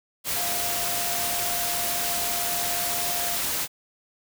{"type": "tone in noise", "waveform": "sine", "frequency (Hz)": 698.5, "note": "F5", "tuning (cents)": 0, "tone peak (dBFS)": -33, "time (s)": [0.34, 3.38], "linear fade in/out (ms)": 50, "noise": "white", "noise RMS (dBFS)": -27, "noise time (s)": [0.24, 3.68], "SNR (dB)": -9, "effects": []}